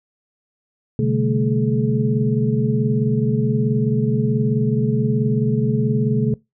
sine tone cluster, 127.1 / 145.8 / 196.6 / 221.2 / 425.5 Hz, C3 / D3 / G3 / A3 / G#4, -50 / -12 / +5 / +9 / +42 cents, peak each -20 / -22 / -27 / -21 / -24 dBFS, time 0.99-6.34 s, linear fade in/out 2 ms, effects noise-tail reverb RT60 0.2 s tail -22 dB re dry

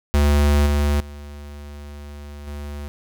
square tone with level steps, 72.7 Hz, D2, 17 cents flat, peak -14 / -17 / -34 / -30 dBFS, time 0.14-2.88 s, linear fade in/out 0 ms, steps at 0.66 / 1 / 2.47 s, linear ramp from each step 5 ms, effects 9-bit

